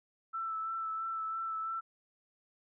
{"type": "tone with vibrato", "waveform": "sine", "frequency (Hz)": 1324, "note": "E6", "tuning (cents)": 7, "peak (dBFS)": -34, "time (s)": [0.33, 1.81], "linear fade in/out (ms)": 20, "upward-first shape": "sine", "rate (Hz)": 3, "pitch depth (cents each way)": 19, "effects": []}